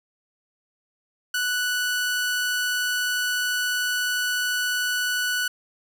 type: tone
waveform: sawtooth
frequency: 1481 Hz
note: F#6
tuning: 1 cent sharp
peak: -19 dBFS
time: 1.34-5.48 s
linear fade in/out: 5 ms
effects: none